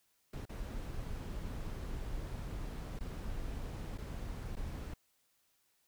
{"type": "noise with dropouts", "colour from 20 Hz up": "brown", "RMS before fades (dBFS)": -41, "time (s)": [0.33, 4.94], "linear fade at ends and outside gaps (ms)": 5, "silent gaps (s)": [[0.455, 0.492], [2.991, 3.006], [3.978, 3.983], [4.556, 4.566]], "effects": ["white hiss -75 dBFS RMS until 5.87 s"]}